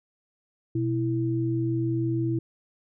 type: tone pair together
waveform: sine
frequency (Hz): 123.47 / 329.6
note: B2 / E4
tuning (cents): 0 / 0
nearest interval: octave + perfect fourth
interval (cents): 1700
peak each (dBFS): -26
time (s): 0.75-2.39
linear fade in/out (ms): 5
effects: none